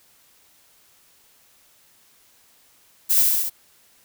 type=noise with echo; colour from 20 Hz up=violet; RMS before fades=-18 dBFS; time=3.09-3.24 s; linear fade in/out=20 ms; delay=65 ms; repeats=4; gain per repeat=-2 dB; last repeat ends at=3.5 s; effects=white hiss -57 dBFS RMS until 4.04 s